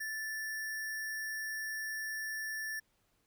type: tone with sample-and-hold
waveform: sine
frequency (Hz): 1755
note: A6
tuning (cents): -5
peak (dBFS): -36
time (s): 0-2.8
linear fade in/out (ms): 10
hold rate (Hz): 7350
effects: pink hiss -75 dBFS RMS until 3.26 s